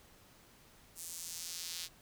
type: tone with high-pass filter sweep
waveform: square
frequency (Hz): 85.1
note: F2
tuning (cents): -44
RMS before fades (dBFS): -44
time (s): 0.95-1.89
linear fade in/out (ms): 50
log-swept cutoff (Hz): 8300 to 4000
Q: 1.4
effects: pink hiss -62 dBFS RMS until 2.01 s